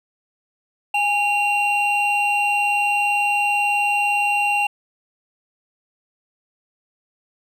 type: tone pair together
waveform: triangle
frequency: 820.3 / 2759 Hz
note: G#5 / F7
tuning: -22 / -22 cents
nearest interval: octave + major sixth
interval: 2100 cents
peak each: -18 dBFS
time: 0.94-4.67 s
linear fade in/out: 5 ms
effects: none